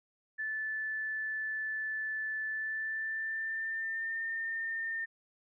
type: tone with pitch glide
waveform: sine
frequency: 1748 to 1812.8 Hz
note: A6 to A#6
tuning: -12 to -49 cents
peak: -33 dBFS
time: 0.38-5.06 s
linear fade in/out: 20 ms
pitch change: +63 cents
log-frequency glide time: 2.47-4.23 s
effects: none